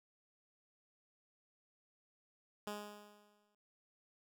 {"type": "tone with exponential decay", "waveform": "10% pulse", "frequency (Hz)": 207.7, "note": "G#3", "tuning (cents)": 0, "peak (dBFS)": -32, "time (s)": [2.67, 3.55], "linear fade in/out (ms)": 2, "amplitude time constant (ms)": 190, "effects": []}